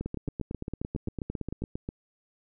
two click trains, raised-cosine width 3 ms, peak -20 / -20 dBFS, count 15 / 15, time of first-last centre 0.06-1.638 / 0.01-1.889 s, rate 8.87 / 7.45 Hz, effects none

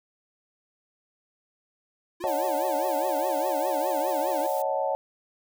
square tone with vibrato, 328.3 Hz, E4, 7 cents flat, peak -35 dBFS, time 2.2-4.47 s, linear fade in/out 10 ms, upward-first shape triangle, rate 4.9 Hz, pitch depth 260 cents each way
sine chord, D# half-diminished seventh, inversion third, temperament equal, 554.4 / 622.3 / 740 / 880 Hz, C#5 / D#5 / F#5 / A5, 0 / 0 / 0 / 0 cents, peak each -28 / -30 / -31 / -30 dBFS, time 2.24-4.95 s, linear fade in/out 0 ms
blue noise, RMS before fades -41 dBFS, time 2.27-4.62 s, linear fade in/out 2 ms
effects none

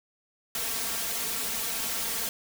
white noise with comb filter, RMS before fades -31 dBFS, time 0.55-2.29 s, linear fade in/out 2 ms, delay 4.4 ms, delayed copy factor +0.95, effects none

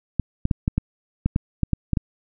clicks, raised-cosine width 5 ms, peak -7 dBFS, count 11, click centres 0.197 / 0.454 / 0.512 / 0.679 / 0.78 / 1.26 / 1.361 / 1.633 / 1.733 / 1.933 / 1.972 s, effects none

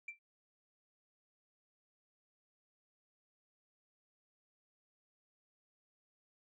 sine tone with exponential decay, 2349 Hz, D7, in tune, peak -37 dBFS, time 0.08-0.19 s, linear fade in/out 5 ms, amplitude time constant 22 ms, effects tanh soft clip ceiling -38 dBFS

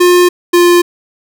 square tone pair in turn, 355.7 / 349.8 Hz, F4 / F4, +32 / +3 cents, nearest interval unison, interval 29 cents, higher first, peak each -5 dBFS, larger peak neither, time 0-0.29 / 0.53-0.82 s, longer neither, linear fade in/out 10 ms, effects none

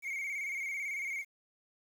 triangle tone with vibrato, 2203 Hz, C#7, 11 cents flat, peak -33 dBFS, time 0.02-1.25 s, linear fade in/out 50 ms, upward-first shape square, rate 18 Hz, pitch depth 53 cents each way, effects 10-bit

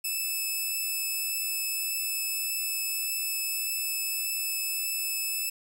5% pulse tone with vibrato, 2612 Hz, E7, 17 cents flat, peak -20 dBFS, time 0.04-5.5 s, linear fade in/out 10 ms, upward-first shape triangle, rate 1.7 Hz, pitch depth 8 cents each way, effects none

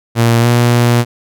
sawtooth tone with pitch glide, 116.54 to 119.89 Hz, A#2 to A#2, 0 to +49 cents, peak -4 dBFS, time 0.15-1.05 s, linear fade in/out 50 ms, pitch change +49 cents, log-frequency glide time 0.41-0.46 s, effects none

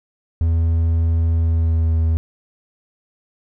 triangle tone with pitch glide, 82.41 to 80.99 Hz, E2 to E2, 0 to -30 cents, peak -12 dBFS, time 0.41-2.17 s, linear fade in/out 0 ms, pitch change -30 cents, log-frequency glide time 1.35-1.98 s, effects none

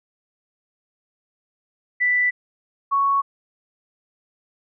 sine tone pair in turn, 1979 / 1110.7 Hz, B6 / C#6, +3 / +3 cents, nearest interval minor seventh, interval 1000 cents, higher first, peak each -16 dBFS, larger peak neither, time 2-2.31 / 2.91-3.22 s, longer neither, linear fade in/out 20 ms, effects none

